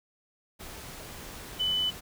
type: tone in noise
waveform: sine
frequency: 3000 Hz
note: F#7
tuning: 23 cents sharp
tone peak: -25 dBFS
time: 1.59-1.91 s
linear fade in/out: 20 ms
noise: pink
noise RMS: -43 dBFS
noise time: 0.59-2.01 s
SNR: +15 dB
effects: none